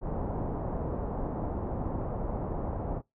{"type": "low-pass noise", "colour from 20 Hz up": "pink", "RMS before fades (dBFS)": -33, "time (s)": [0.01, 3.02], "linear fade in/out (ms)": 50, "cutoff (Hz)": 900, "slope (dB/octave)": 24, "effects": ["noise-tail reverb RT60 0.2 s tail -24 dB re dry"]}